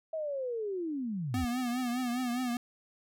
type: linear sweep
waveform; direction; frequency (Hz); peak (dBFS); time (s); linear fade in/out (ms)
sine; down; 650 to 65.41; -32; 0.13-1.45; 5
type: tone with vibrato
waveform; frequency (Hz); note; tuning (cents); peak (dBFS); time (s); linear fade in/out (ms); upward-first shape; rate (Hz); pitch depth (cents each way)
square; 246.9; B3; 0; -31; 1.34-2.57; 2; triangle; 4.9; 88
effects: none